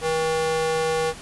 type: tone with high-pass filter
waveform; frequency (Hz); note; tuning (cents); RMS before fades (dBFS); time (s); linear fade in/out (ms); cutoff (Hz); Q
square; 160; D#3; +49; -23; 0.01-1.14; 50; 490; 1.8
effects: pink hiss -40 dBFS RMS until 1.21 s + resampled to 24000 Hz